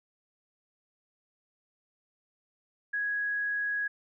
sine tone, 1663 Hz, G#6, 2 cents sharp, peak -28 dBFS, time 2.93-3.88 s, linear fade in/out 10 ms, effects none

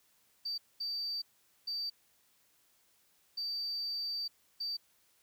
sine tone bursts at uneven times, 4637 Hz, D8, 23 cents flat, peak -33 dBFS, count 5, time 0.45-0.58 / 0.8-1.22 / 1.67-1.9 / 3.37-4.28 / 4.6-4.77 s, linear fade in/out 10 ms, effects tanh soft clip ceiling -31 dBFS + white hiss -70 dBFS RMS until 5.22 s

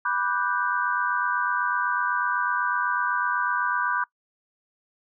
sine chord, G major seventh, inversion first, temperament equal with one note detuned, 984.3 / 1174.7 / 1480 / 1568 Hz, B5 / D6 / F#6 / G6, -6 / 0 / 0 / 0 cents, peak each -28 dBFS, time 0.05-4.04 s, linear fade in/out 5 ms, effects noise-tail reverb RT60 0.1 s tail -22 dB re dry

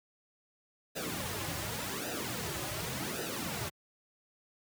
pink noise with flanger, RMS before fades -37 dBFS, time 0.95-3.7 s, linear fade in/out 20 ms, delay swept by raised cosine 0.9 to 4.5 ms, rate 0.88 Hz, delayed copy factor -0.75, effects high-pass 80 Hz 12 dB/octave

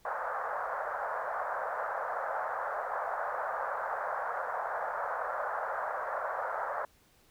pink band-pass noise, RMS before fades -35 dBFS, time 0.05-6.85 s, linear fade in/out 2 ms, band 540 to 1600 Hz, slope 48 dB/octave, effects pink hiss -65 dBFS RMS until 7.3 s

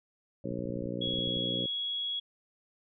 harmonic tone, 60 Hz, B1, 49 cents flat, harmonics 2 / 3 / 4 / 5 / 6 / 7 / 8 / 9, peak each -41 / -39 / -40 / -40 / -43 / -44 / -44 / -41 dBFS, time 0.44-1.66 s, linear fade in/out 5 ms
clicks, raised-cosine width 5 ms, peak -32 dBFS, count 12, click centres 0.515 / 0.59 / 0.655 / 0.699 / 0.765 / 0.822 / 0.861 / 1.077 / 1.138 / 1.186 / 1.276 / 1.369 s
sine tone, 3336 Hz, G#7, 7 cents sharp, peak -31 dBFS, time 1.01-2.2 s, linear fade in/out 10 ms
effects none

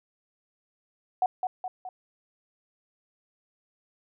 sine tone with echo, 740 Hz, F#5, in tune, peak -20 dBFS, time 1.22-1.26 s, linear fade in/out 2 ms, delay 210 ms, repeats 3, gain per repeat -5 dB, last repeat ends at 1.89 s, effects none

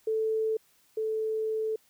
sine tone pair in turn, 440 / 438.2 Hz, A4 / A4, 0 / -7 cents, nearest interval unison, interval 7 cents, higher first, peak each -25 / -27 dBFS, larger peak first, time 0.07-0.57 / 0.97-1.76 s, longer second, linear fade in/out 5 ms, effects white hiss -65 dBFS RMS until 1.89 s

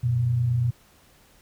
sine tone pair together, 92.95 / 121.7 Hz, F#2 / B2, +8 / -25 cents, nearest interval perfect fourth, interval 467 cents, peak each -31 / -20 dBFS, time 0.03-0.71 s, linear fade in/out 10 ms, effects pink hiss -57 dBFS RMS until 1.41 s

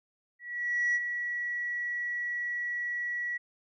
sine tone with ADSR envelope, 1933 Hz, B6, 38 cents flat, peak -22 dBFS, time 0.39-3.38 s, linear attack 560 ms, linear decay 40 ms, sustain -8 dB, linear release 16 ms, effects tanh soft clip ceiling -22 dBFS

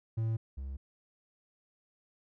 triangle tone pair in turn, 112.6 / 67.4 Hz, A2 / C#2, +40 / -48 cents, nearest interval major sixth, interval 888 cents, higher first, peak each -27 / -35 dBFS, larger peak first, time 0.17-0.37 / 0.57-0.77 s, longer neither, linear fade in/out 10 ms, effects none

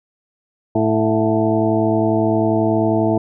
harmonic tone with a mistuned harmonic, 110.1 Hz, A2, 2 cents sharp, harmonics 1 / 2 / 3 / 4 / 6 / 7 / 8, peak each -22 / -21 / -18 / -23 / -20 / -28 / -27 dBFS, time 0.75-3.18 s, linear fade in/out 5 ms, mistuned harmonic 7, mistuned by -87 cents, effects none

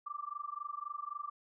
sine tone with amplitude modulation, 1175 Hz, D6, 1 cent sharp, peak -35 dBFS, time 0.06-1.3 s, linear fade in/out 10 ms, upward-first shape sine, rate 23.8 Hz, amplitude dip 95%, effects none

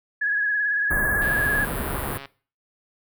sine tone with vibrato, 1675 Hz, G#6, 14 cents sharp, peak -20 dBFS, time 0.21-1.65 s, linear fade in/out 10 ms, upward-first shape triangle, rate 18 Hz, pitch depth 51 cents each way
pink band-stop noise, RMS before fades -28 dBFS, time 0.9-2.18 s, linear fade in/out 10 ms, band 1800 to 9500 Hz, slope 48 dB/octave
click train, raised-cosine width 0.3 ms, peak -22 dBFS, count 144, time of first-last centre 1.22-2.256 s, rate 138 Hz
effects noise-tail reverb RT60 0.4 s tail -20 dB re dry

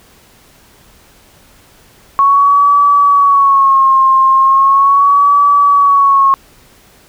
sine tone with vibrato, 1104 Hz, C#6, 7 cents flat, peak -5 dBFS, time 2.19-6.34 s, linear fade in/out 0 ms, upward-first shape sine, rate 0.38 Hz, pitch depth 66 cents each way, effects pink hiss -45 dBFS RMS until 7.08 s

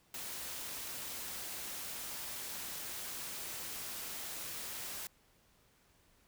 white noise, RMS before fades -43 dBFS, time 0.14-5.07 s, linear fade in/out 2 ms, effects pink hiss -69 dBFS RMS until 6.27 s

